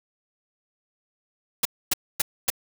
white noise bursts, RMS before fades -21 dBFS, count 4, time 1.63-2.502 s, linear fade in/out 5 ms, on 23 ms, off 260 ms, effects none

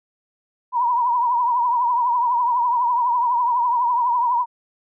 sine tone with vibrato, 968 Hz, B5, 35 cents flat, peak -16 dBFS, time 0.72-4.46 s, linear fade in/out 50 ms, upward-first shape triangle, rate 12 Hz, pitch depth 89 cents each way, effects none

